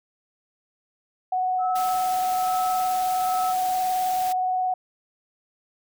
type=tone with vibrato; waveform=sine; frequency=740 Hz; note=F#5; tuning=in tune; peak=-21 dBFS; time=1.32-4.74 s; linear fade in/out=5 ms; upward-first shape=sine; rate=19 Hz; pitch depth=17 cents each way
type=tone with tremolo; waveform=sine; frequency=1300 Hz; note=E6; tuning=24 cents flat; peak=-29 dBFS; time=1.58-3.55 s; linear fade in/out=50 ms; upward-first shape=sine; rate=1.2 Hz; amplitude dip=70%
type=noise; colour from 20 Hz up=white; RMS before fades=-36 dBFS; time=1.75-4.33 s; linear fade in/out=10 ms
effects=none